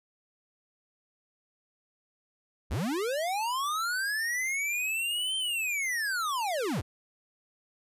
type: linear two-way sweep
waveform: square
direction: up then down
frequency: 43.13 to 3136 to 57 Hz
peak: -29 dBFS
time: 2.7-6.82 s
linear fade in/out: 20 ms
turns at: 5.37 s
effects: resampled to 32000 Hz